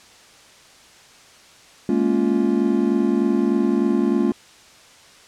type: chord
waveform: triangle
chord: Bb minor seventh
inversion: third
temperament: just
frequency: 209.8 / 233.1 / 279.7 / 349.6 Hz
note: Ab3 / Bb3 / Db4 / F4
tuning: +18 / 0 / +16 / +2 cents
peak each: -20 dBFS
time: 1.89-4.32 s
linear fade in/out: 2 ms
effects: white hiss -48 dBFS RMS until 5.27 s + low-pass 7000 Hz 12 dB/octave